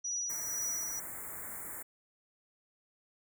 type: tone with tremolo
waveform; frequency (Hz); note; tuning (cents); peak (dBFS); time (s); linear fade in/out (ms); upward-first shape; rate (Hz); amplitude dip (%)
sine; 5840; F#8; -24; -32; 0.04-1; 10; triangle; 2; 45
type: band-stop noise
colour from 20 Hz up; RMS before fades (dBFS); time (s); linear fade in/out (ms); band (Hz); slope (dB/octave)
white; -43; 0.29-1.83; 10; 2200 to 7100; 96
effects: none